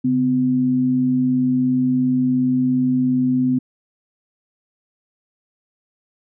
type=tone pair together; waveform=sine; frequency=136.82 / 254 Hz; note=C#3 / B3; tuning=-22 / +49 cents; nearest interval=major seventh; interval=1071 cents; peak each=-25 / -15 dBFS; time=0.04-3.59 s; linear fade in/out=10 ms; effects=none